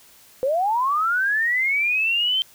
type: linear sweep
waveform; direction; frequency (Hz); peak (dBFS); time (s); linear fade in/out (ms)
sine; up; 500 to 3136; -18; 0.43-2.42; 0
effects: white hiss -51 dBFS RMS until 2.54 s